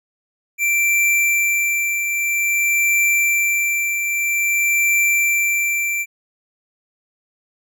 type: tone with tremolo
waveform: square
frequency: 2349 Hz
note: D7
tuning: in tune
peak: -14 dBFS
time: 0.58-6.06 s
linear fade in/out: 50 ms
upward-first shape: triangle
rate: 0.51 Hz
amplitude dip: 50%
effects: none